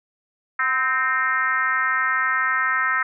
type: tone with frequency modulation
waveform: sine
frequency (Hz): 1568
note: G6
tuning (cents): 0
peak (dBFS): -18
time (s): 0.59-3.03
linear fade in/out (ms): 5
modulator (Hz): 272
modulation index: 1.6
effects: none